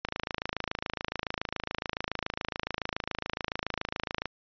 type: click train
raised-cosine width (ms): 0.3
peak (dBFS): -14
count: 115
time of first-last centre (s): 0.05-4.257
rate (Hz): 27.1
effects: resampled to 11025 Hz